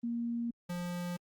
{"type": "tone pair in turn", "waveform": ["sine", "square"], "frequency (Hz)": [235, 176.05], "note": ["A#3", "F3"], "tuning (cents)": [14, 14], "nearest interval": "perfect fourth", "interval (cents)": 500, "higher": "first", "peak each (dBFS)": [-32, -36], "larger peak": "first", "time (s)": [[0.03, 0.51], [0.69, 1.17]], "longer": "neither", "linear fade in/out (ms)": 10, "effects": ["Opus 32 kbps"]}